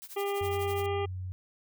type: noise with tremolo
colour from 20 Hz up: blue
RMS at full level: -42 dBFS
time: 0.02-0.86 s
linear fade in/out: 0 ms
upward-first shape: triangle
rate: 12 Hz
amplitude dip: 95%
type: harmonic tone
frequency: 400.8 Hz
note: G4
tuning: 38 cents sharp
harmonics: 1 / 2 / 3 / 5 / 6 / 7 / 8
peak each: -30 / -36 / -40 / -44 / -46 / -47 / -48 dBFS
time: 0.16-1.06 s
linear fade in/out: 10 ms
type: tone with pitch glide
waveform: sine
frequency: 91 to 92.16 Hz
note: F#2 to F#2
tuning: -28 to -6 cents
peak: -34 dBFS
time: 0.41-1.32 s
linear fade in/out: 0 ms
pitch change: +22 cents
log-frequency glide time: 0.56-1.02 s
effects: none